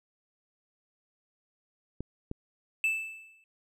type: clicks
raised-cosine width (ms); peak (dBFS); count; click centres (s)
3; -22; 2; 2.006 / 2.314
type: tone with exponential decay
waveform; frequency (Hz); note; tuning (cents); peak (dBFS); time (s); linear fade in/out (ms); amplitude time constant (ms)
triangle; 2637; E7; 0; -21; 2.84-3.44; 1; 130
effects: none